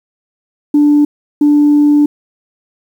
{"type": "tone bursts at uneven times", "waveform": "sine", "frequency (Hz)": 293.7, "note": "D4", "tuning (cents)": 0, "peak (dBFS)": -4, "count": 2, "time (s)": [[0.74, 1.05], [1.41, 2.06]], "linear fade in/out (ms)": 5, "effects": ["tanh soft clip ceiling -2 dBFS", "7-bit"]}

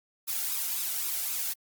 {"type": "noise with flanger", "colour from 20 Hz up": "blue", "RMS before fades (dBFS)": -31, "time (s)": [0.27, 1.54], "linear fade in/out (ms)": 20, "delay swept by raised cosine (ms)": [0.78, 1.43], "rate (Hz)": 3.8, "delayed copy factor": 0.5, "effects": ["Opus 48 kbps"]}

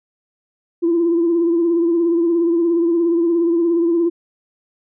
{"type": "tone with vibrato", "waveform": "sine", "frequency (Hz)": 338.3, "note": "E4", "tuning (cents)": 45, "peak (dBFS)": -12, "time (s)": [0.82, 4.1], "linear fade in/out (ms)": 20, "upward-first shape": "triangle", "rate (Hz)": 17, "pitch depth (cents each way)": 57, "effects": ["tanh soft clip ceiling -9 dBFS"]}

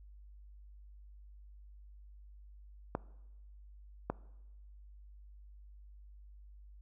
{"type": "clicks", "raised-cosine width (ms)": 1, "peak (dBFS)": -19, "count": 2, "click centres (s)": [2.951, 4.1], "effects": ["noise-tail reverb RT60 1.0 s tail -21 dB re dry", "added 50 Hz sine -52 dBFS peak until 6.81 s"]}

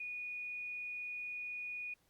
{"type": "tone", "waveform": "sine", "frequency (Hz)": 2461, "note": "D#7", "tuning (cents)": -20, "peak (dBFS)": -40, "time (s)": [0, 1.94], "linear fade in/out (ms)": 5, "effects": ["pink hiss -74 dBFS RMS until 2.09 s", "Opus 48 kbps"]}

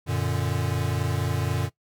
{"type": "chord", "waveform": "square", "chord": "Gb augmented", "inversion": "none", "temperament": "equal", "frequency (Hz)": [92.5, 116.54, 146.83], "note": ["Gb2", "Bb2", "D3"], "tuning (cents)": [0, 0, 0], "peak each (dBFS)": -29, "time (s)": [0.06, 1.7], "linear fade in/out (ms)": 50, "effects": ["noise-tail reverb RT60 0.1 s tail -18 dB re dry"]}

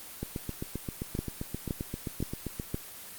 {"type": "two click trains", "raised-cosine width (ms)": 3, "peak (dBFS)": [-20, -17], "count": [19, 4], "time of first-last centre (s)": [[0.23, 2.598], [1.19, 2.744]], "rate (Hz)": [7.6, 1.93], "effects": ["white hiss -45 dBFS RMS until 3.18 s", "Opus 24 kbps"]}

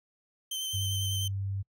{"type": "tone with vibrato", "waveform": "sawtooth", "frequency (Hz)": 3100, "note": "G7", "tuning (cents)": -20, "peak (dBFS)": -29, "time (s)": [0.51, 1.28], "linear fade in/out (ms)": 5, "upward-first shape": "square", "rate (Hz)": 10, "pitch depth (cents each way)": 12}
{"type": "tone", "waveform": "sine", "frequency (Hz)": 98, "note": "G2", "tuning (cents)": 0, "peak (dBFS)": -30, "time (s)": [0.73, 1.63], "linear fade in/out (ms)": 20}
{"effects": ["noise-tail reverb RT60 0.1 s tail -26 dB re dry"]}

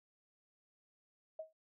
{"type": "tone with exponential decay", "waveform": "sine", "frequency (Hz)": 635, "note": "D#5", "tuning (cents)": 35, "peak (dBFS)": -38, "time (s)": [1.39, 1.53], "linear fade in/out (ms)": 5, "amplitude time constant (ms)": 29, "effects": []}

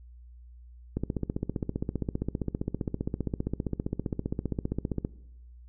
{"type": "click train", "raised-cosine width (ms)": 3, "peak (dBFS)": -16, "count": 63, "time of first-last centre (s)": [0.97, 5.049], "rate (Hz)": 15.2, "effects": ["noise-tail reverb RT60 0.9 s tail -20 dB re dry", "added 60 Hz sine -47 dBFS peak until 5.68 s"]}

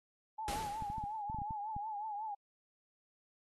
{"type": "tone with vibrato", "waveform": "sine", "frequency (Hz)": 847, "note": "G#5", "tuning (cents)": 34, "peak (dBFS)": -38, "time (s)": [0.38, 2.35], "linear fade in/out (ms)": 10, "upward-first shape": "triangle", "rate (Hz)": 5.5, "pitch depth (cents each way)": 98}
{"type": "noise with exponential decay", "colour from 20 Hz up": "pink", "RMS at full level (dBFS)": -39, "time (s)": [0.48, 1.22], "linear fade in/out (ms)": 0, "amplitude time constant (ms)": 160}
{"type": "clicks", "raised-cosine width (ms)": 5, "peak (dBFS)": -32, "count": 10, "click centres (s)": [0.823, 0.901, 0.982, 1.039, 1.299, 1.346, 1.387, 1.418, 1.508, 1.765]}
{"effects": ["AAC 32 kbps"]}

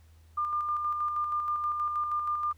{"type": "tone with tremolo", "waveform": "sine", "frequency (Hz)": 1200, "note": "D6", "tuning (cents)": 37, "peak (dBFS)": -26, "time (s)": [0.37, 2.53], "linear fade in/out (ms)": 10, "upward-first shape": "square", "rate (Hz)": 6.3, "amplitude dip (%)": 35, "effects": ["added 80 Hz sine -54 dBFS peak until 2.57 s", "pink hiss -67 dBFS RMS until 2.57 s"]}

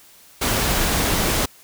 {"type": "noise", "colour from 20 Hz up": "pink", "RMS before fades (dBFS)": -20, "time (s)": [0.41, 1.46], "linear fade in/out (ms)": 10, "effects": ["white hiss -49 dBFS RMS until 1.63 s"]}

